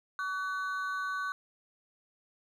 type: ring-modulated tone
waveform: triangle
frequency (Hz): 1320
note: E6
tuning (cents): +2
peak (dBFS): -27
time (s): 0.19-1.32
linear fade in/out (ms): 0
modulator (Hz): 181
effects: none